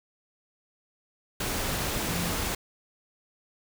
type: tone in noise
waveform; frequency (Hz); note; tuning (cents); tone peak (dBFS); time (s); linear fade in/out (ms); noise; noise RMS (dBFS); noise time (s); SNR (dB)
sine; 174.1; F3; -5; -32; 2.09-2.31; 5; pink; -30; 1.4-2.55; -5
effects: none